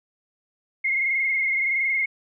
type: tone with frequency modulation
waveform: sine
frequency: 2138 Hz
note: C7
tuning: 37 cents sharp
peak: -20 dBFS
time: 0.84-2.06 s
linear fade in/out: 10 ms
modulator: 21.5 Hz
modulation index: 2.7
effects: none